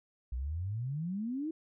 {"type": "exponential sweep", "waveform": "sine", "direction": "up", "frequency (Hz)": [58.27, 329.6], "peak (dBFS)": -33, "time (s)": [0.32, 1.51], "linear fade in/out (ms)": 5, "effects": []}